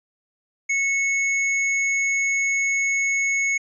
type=tone; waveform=square; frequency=2200 Hz; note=C#7; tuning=14 cents flat; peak=-20 dBFS; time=0.69-3.58 s; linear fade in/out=10 ms; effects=resampled to 22050 Hz